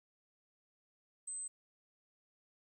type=tone; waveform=sine; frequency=8190 Hz; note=C9; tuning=38 cents flat; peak=-40 dBFS; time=1.27-1.48 s; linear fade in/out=10 ms; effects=12-bit